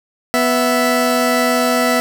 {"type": "tone pair together", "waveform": "20% pulse", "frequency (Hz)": [247, 659.3], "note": ["B3", "E5"], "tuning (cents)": [0, 0], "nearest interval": "octave + perfect fourth", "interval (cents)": 1700, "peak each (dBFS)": -11, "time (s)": [0.34, 2], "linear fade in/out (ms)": 0, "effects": []}